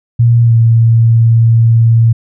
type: tone with pitch glide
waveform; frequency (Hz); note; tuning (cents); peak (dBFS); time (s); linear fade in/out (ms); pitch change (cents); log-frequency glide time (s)
sine; 117.8 to 114.78; A#2 to A#2; +19 to -26; -4; 0.19-2.13; 10; -45; 0.43-0.54
effects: none